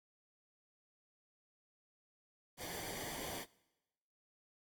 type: noise with comb filter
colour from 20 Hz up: pink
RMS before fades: -45 dBFS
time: 2.57-3.46 s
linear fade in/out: 50 ms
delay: 0.75 ms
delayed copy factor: -0.7
effects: noise-tail reverb RT60 1.0 s tail -22 dB re dry + AAC 64 kbps